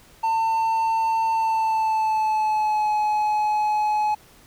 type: tone with pitch glide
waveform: triangle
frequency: 898 to 847.6 Hz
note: A5 to G#5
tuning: +35 to +35 cents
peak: -17 dBFS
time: 0.23-4.15 s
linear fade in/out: 10 ms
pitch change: -100 cents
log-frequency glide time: 1.3-2.92 s
effects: pink hiss -52 dBFS RMS until 4.46 s